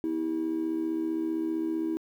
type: tone with amplitude modulation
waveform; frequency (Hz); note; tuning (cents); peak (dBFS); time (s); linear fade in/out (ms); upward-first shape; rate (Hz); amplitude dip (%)
triangle; 323.5; E4; -32; -20; 0.04-1.97; 0; sine; 75.4; 80
effects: tanh soft clip ceiling -22 dBFS + 10-bit